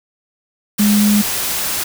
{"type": "tone in noise", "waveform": "sine", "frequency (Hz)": 207.7, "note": "G#3", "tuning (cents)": 0, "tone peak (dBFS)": -10, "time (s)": [0.79, 1.22], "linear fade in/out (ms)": 10, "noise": "white", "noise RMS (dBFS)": -20, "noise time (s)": [0.78, 1.84], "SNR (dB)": 7, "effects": []}